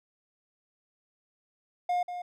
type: tone with echo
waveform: triangle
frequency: 713 Hz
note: F5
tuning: 36 cents sharp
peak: -23 dBFS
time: 1.89-2.03 s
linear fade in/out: 5 ms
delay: 190 ms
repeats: 1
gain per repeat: -9 dB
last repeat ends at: 2.22 s
effects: none